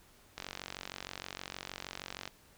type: click train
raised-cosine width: 0.2 ms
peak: -22 dBFS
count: 89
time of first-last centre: 0.38-2.277 s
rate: 46.4 Hz
effects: pink hiss -62 dBFS RMS until 2.57 s